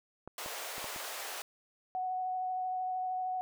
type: clicks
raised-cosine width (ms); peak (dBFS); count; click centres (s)
1; -30; 5; 0.276 / 0.461 / 0.781 / 0.843 / 0.962
type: high-pass noise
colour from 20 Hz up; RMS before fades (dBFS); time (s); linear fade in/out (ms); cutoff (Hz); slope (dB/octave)
pink; -41; 0.38-1.42; 2; 510; 24
type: tone with vibrato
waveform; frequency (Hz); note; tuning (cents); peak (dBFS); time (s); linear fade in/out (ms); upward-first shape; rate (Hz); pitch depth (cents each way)
sine; 741; F#5; +2; -32; 1.95-3.41; 0; sine; 13; 11
effects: none